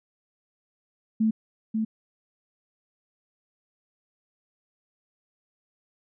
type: tone with echo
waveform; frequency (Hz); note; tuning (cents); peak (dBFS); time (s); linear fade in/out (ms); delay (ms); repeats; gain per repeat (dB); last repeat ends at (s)
sine; 220; A3; 0; -19; 1.2-1.31; 10; 540; 1; -4; 1.85
effects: none